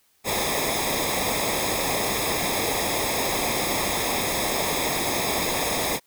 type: noise with comb filter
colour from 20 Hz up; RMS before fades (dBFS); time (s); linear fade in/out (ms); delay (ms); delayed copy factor
pink; -25; 0.24-6; 50; 0.68; -0.8
effects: white hiss -64 dBFS RMS until 6.06 s